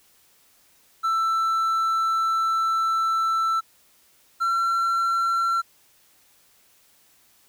triangle tone pair in turn, 1330 / 1356.4 Hz, E6 / E6, +15 / +49 cents, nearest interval unison, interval 34 cents, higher second, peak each -18 dBFS, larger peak neither, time 1.03-3.61 / 4.4-5.62 s, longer first, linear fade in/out 20 ms, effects white hiss -59 dBFS RMS until 7.48 s

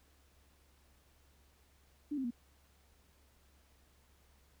sine tone with pitch steps, 293.7 / 264.7 / 238.6 Hz, D4 / C4 / A#3, 0 / +20 / +41 cents, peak -34 dBFS, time 2.11-2.308 s, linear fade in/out 10 ms, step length 66 ms, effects added 69 Hz sine -67 dBFS peak until 4.6 s + pink hiss -70 dBFS RMS until 4.6 s

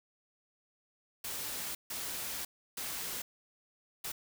white noise bursts at uneven times, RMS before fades -39 dBFS, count 4, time 1.24-1.75 / 1.9-2.45 / 2.77-3.22 / 4.04-4.12 s, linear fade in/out 5 ms, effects none

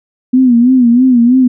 sine tone with vibrato, 246.9 Hz, B3, in tune, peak -4 dBFS, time 0.33-1.48 s, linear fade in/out 10 ms, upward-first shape sine, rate 3.1 Hz, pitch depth 100 cents each way, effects none

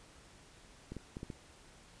clicks, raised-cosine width 3 ms, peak -29 dBFS, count 5, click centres 0.92 / 0.967 / 1.169 / 1.231 / 1.302 s, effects pink hiss -59 dBFS RMS until 2 s + resampled to 22050 Hz

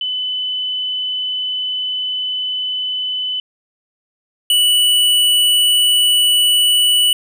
sine / square tone pair in turn, 3010 / 2957 Hz, F#7 / F#7, +29 / -2 cents, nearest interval unison, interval 31 cents, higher first, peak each -18 / -11 dBFS, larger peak second, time 0.01-3.4 / 4.5-7.13 s, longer first, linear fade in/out 2 ms, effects none

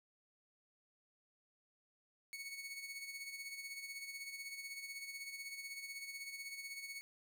sawtooth tone with tremolo, 2217 Hz, C#7, in tune, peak -40 dBFS, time 2.33-7.01 s, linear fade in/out 0 ms, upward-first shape sine, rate 16 Hz, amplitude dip 55%, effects none

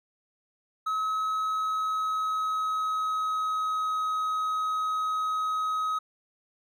triangle tone with pitch glide, 1282 to 1268 Hz, E6 to D#6, -49 to +32 cents, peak -24 dBFS, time 0.86-5.99 s, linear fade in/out 10 ms, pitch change -19 cents, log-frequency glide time 1.31-4.01 s, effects none

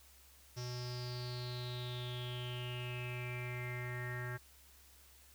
square tone with low-pass filter sweep, 123.47 Hz, B2, in tune, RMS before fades -42 dBFS, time 0.56-4.38 s, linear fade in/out 20 ms, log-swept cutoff 5600 to 1700 Hz, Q 9.4, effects added 67 Hz sine -64 dBFS peak until 5.34 s + white hiss -63 dBFS RMS until 5.34 s

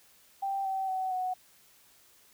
sine tone with pitch steps, 784 / 768.8 / 753.8 / 739.1 Hz, G5 / G5 / F#5 / F#5, 0 / -34 / +32 / -2 cents, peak -29 dBFS, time 0.42-1.34 s, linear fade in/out 10 ms, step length 230 ms, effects white hiss -61 dBFS RMS until 2.33 s

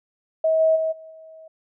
sine tone with level steps, 640 Hz, D#5, 49 cents sharp, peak -16 / -14 / -20 / -39 / -41 dBFS, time 0.44-1.48 s, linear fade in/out 5 ms, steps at 0.59 / 0.75 / 0.91 / 1.1 s, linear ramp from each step 20 ms, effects none

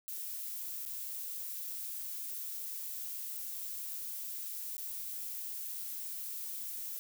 violet noise with dropouts, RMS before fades -41 dBFS, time 0.08-6.99 s, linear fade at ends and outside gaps 0 ms, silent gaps 0.852-0.861 / 4.768-4.78 s, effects none

